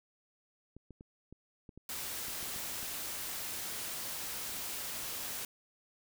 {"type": "clicks", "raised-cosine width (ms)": 3, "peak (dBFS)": -37, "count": 10, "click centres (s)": [0.766, 0.907, 1.009, 1.326, 1.692, 1.776, 2.283, 2.429, 2.562, 2.83]}
{"type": "noise", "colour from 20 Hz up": "white", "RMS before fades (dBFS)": -40, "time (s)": [1.89, 5.45], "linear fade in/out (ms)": 2}
{"effects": []}